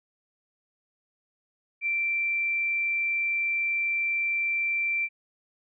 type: tone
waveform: sine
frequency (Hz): 2349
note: D7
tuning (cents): 0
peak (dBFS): -24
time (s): 1.81-5.09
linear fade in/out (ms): 50
effects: none